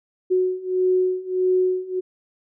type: beating tone pair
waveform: sine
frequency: 368 / 369.6 Hz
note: F#4 / F#4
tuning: -9 / -2 cents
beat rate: 1.6 Hz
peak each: -22 / -20 dBFS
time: 0.3-2.01 s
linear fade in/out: 20 ms
effects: none